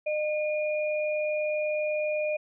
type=tone pair together; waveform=sine; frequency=608 / 2432 Hz; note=D#5 / D#7; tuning=-40 / -40 cents; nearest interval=2 octaves; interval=2400 cents; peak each=-26 / -34 dBFS; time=0.06-2.37 s; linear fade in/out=10 ms; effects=none